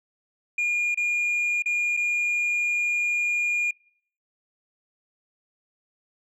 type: tone with dropouts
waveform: sine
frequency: 2424 Hz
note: D#7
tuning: 46 cents flat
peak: -19 dBFS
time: 0.58-3.71 s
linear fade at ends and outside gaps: 5 ms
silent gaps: 0.946-0.973 / 1.623-1.658 / 1.968-1.972 s
effects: noise-tail reverb RT60 0.6 s tail -26 dB re dry + tanh soft clip ceiling -21 dBFS